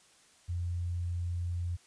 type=tone; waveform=sine; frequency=87.31 Hz; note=F2; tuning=in tune; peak=-31 dBFS; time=0.48-1.77 s; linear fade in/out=20 ms; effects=white hiss -62 dBFS RMS until 1.86 s + resampled to 22050 Hz